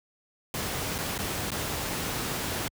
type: noise with dropouts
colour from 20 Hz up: pink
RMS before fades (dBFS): -31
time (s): 0.54-2.68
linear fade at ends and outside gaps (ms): 1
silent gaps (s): 0.982-0.986 / 1.179-1.188 / 1.505-1.517
effects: high-pass 60 Hz 12 dB/octave